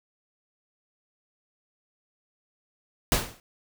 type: noise with exponential decay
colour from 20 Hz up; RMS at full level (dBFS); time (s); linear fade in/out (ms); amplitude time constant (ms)
pink; -19; 3.12-3.4; 1; 60
effects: none